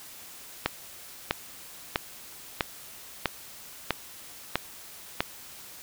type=click train; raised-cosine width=0.3 ms; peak=-7 dBFS; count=8; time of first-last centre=0.66-5.205 s; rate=1.54 Hz; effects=white hiss -46 dBFS RMS until 5.82 s